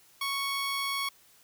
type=tone; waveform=15% pulse; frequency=1108.7 Hz; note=C#6; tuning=in tune; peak=-23 dBFS; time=0.21-1.09 s; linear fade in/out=5 ms; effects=white hiss -60 dBFS RMS until 1.43 s